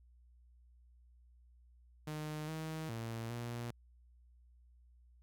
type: tone with pitch steps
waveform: sawtooth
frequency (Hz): 153 / 158.4 / 114.4 / 118.9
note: D#3 / D#3 / A#2 / A#2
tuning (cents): -29 / +31 / -32 / +35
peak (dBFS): -36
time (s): 2.07-3.71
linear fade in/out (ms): 5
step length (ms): 410
effects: added 60 Hz sine -61 dBFS peak until 5.22 s